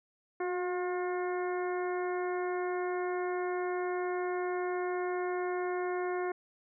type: harmonic tone with a mistuned harmonic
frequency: 357.9 Hz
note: F4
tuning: 42 cents sharp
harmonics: 1 / 2 / 3 / 4 / 5 / 6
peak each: -32 / -38 / -42 / -44 / -46 / -48 dBFS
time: 0.4-6.32 s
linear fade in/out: 5 ms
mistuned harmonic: 1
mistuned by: +24 cents
effects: none